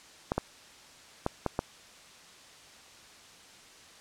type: clicks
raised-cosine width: 1 ms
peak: -13 dBFS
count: 5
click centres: 0.319 / 0.38 / 1.264 / 1.463 / 1.591 s
effects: white hiss -53 dBFS RMS until 4 s + low-pass 7000 Hz 12 dB/octave